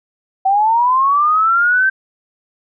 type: linear sweep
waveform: sine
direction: up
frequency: 756 to 1566 Hz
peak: -10 dBFS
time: 0.45-1.9 s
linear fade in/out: 10 ms
effects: none